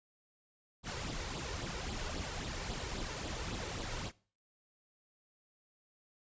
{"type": "noise with flanger", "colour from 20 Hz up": "pink", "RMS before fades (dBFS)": -40, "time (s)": [0.83, 4.12], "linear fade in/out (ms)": 50, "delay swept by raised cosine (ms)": [0.23, 2.23], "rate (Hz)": 3.7, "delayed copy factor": 0.6, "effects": ["noise-tail reverb RT60 0.4 s tail -21 dB re dry", "resampled to 16000 Hz"]}